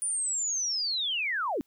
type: linear sweep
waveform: sine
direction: down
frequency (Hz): 9490 to 230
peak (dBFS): -27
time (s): 0.02-1.61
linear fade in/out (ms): 0
effects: white hiss -72 dBFS RMS until 1.66 s